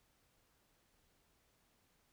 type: silence
effects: pink hiss -75 dBFS RMS until 2.12 s